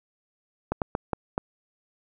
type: slowing click train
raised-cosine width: 1 ms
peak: -11 dBFS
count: 5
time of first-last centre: 0.72-1.379 s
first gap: 98 ms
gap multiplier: 1.36
effects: none